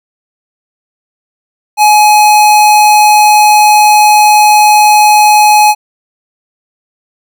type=tone; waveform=square; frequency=843 Hz; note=G#5; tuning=26 cents sharp; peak=-3 dBFS; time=1.77-5.75 s; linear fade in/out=50 ms; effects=none